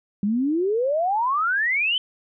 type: exponential sweep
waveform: sine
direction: up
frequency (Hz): 195.2 to 3116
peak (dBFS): -19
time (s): 0.23-1.98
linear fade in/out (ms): 2
effects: none